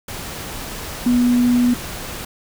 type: tone in noise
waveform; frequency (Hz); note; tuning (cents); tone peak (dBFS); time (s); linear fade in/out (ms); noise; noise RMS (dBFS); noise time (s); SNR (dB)
sine; 244.3; B3; -19; -12; 1.06-1.74; 5; pink; -30; 0.08-2.25; +15
effects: none